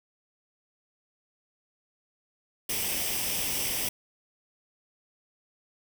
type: noise with comb filter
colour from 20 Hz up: white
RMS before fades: -30 dBFS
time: 2.69-3.89 s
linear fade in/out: 5 ms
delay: 0.36 ms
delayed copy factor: +0.6
effects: none